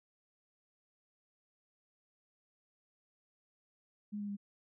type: tone with pitch steps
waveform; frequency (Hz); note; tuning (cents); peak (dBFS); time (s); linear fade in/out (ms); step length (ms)
sine; 207.7 / 204.7 / 201.8; G#3 / G#3 / G#3; 0 / -25 / -49; -37; 4.12-4.369; 20; 83
effects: none